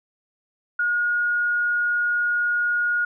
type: tone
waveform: sine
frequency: 1438 Hz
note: F#6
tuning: 50 cents flat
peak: -19 dBFS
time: 0.79-3.05 s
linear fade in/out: 5 ms
effects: none